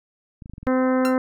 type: clicks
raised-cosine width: 5 ms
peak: -26 dBFS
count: 7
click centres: 0.422 / 0.459 / 0.497 / 0.536 / 0.581 / 0.63 / 0.668 s
type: harmonic tone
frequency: 257.7 Hz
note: C4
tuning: 26 cents flat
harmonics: 1 / 2 / 3 / 4 / 5 / 6 / 7 / 8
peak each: -19 / -22 / -32 / -31 / -32 / -35 / -38 / -41 dBFS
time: 0.67-1.18 s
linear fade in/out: 0 ms
type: tone with exponential decay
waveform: sawtooth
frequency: 1363 Hz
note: F6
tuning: 43 cents flat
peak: -20 dBFS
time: 1.05-1.17 s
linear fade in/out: 0 ms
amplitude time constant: 26 ms
effects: none

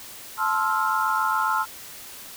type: chord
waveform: sine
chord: F major seventh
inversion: first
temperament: just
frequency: 873.1 / 1047.7 / 1309.6 / 1396.9 Hz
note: A5 / C6 / E6 / F6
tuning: -14 / +2 / -12 / 0 cents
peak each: -26 dBFS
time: 0.37-1.66 s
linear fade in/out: 50 ms
effects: white hiss -41 dBFS RMS until 2.36 s

